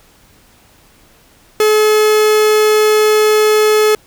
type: tone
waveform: 45% pulse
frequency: 428.1 Hz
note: A4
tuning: 47 cents flat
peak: -8 dBFS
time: 1.6-3.95 s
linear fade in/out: 2 ms
effects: pink hiss -48 dBFS RMS until 4.06 s